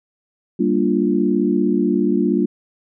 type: chord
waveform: sine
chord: G minor seventh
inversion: none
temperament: equal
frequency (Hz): 196 / 233.1 / 293.7 / 349.2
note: G3 / Bb3 / D4 / F4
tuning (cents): 0 / 0 / 0 / 0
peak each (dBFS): -20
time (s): 0.59-2.46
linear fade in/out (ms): 10
effects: none